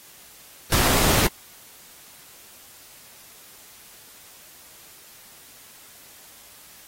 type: noise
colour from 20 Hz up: pink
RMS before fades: -20 dBFS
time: 0.72-1.27 s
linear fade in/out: 2 ms
effects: white hiss -48 dBFS RMS until 6.87 s + AAC 48 kbps